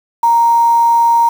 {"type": "tone with quantisation", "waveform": "sine", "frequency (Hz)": 932.3, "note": "A#5", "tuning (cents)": 0, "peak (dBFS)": -7, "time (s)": [0.23, 1.29], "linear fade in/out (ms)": 5, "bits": 5, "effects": []}